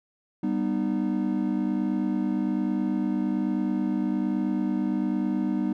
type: chord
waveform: triangle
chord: G augmented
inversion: none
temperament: just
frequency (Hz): 196 / 245 / 306.2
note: G3 / B3 / D#4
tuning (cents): 0 / -14 / -28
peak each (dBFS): -26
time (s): 0.43-5.73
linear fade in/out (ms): 5
effects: none